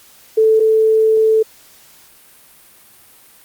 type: tone pair in turn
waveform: sine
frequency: 439.8 / 439.8 Hz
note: A4 / A4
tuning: -1 / -1 cents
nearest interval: unison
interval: 0 cents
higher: neither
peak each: -8 / -9 dBFS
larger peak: first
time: 0.37-0.6 / 0.6-1.43 s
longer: second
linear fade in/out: 10 ms
effects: white hiss -46 dBFS RMS until 3.44 s + Opus 48 kbps